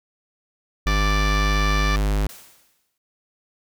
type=tone; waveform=square; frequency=50.9 Hz; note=G#1; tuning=34 cents flat; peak=-19 dBFS; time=0.86-2.27 s; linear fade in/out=5 ms
type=harmonic tone; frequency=587 Hz; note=D5; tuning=1 cent flat; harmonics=2 / 3 / 4 / 5 / 6 / 7 / 8 / 9 / 10; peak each=-26 / -29 / -30 / -38 / -35 / -39 / -38 / -43 / -40 dBFS; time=0.87-1.96 s; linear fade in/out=0 ms
type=noise with exponential decay; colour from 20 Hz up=white; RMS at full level=-39 dBFS; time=2.29-2.98 s; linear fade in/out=2 ms; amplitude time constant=150 ms
effects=none